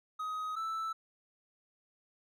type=tone pair in turn; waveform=triangle; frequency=1259 / 1319.3 Hz; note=D#6 / E6; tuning=+20 / +1 cents; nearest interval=minor second; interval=81 cents; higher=second; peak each=-33 / -32 dBFS; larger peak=second; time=0.19-0.56 / 0.56-0.93 s; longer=neither; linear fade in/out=10 ms; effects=none